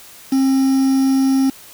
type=tone with quantisation; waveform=triangle; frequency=267.2 Hz; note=C4; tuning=36 cents sharp; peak=-10 dBFS; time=0.32-1.5 s; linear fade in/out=5 ms; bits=5; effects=white hiss -41 dBFS RMS until 1.73 s